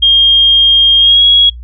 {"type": "tone with pitch glide", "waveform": "sine", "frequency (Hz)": [3225, 3318], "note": ["G7", "G#7"], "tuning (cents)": [48, -2], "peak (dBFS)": -3, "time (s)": [0.02, 1.5], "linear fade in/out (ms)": 10, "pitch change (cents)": 50, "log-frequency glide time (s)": [0.98, 1.24], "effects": ["noise-tail reverb RT60 0.1 s tail -22 dB re dry", "added 60 Hz sine -25 dBFS peak until 1.63 s"]}